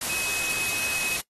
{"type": "tone in noise", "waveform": "sine", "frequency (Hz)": 2547, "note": "D#7", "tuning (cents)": 40, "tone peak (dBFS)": -28, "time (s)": [0.09, 1.17], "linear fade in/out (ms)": 5, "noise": "white", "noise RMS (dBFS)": -29, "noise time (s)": [0.01, 1.21], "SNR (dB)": -2, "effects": ["noise-tail reverb RT60 0.1 s tail -20 dB re dry", "AAC 32 kbps"]}